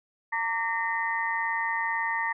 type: tone cluster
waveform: sine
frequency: 912 / 1158 / 1838 / 2020 Hz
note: A#5 / D6 / A#6 / B6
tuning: -38 / -25 / -25 / +39 cents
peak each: -30 / -36 / -29 / -34 dBFS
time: 0.32-2.33 s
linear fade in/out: 10 ms
effects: none